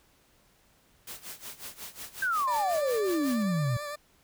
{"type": "noise with tremolo", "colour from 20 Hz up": "white", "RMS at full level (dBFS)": -40, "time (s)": [1.07, 3.43], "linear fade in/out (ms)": 5, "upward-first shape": "sine", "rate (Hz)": 5.5, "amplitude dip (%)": 85}
{"type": "exponential sweep", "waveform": "sine", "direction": "down", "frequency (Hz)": [1605, 115.7], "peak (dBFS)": -25, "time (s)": [2.22, 3.77], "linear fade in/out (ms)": 5}
{"type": "tone with vibrato", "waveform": "20% pulse", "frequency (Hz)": 587.3, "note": "D5", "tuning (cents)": 0, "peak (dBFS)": -30, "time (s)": [2.47, 3.96], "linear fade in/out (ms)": 10, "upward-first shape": "triangle", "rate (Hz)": 9, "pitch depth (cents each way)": 38}
{"effects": ["pink hiss -64 dBFS RMS until 4.23 s"]}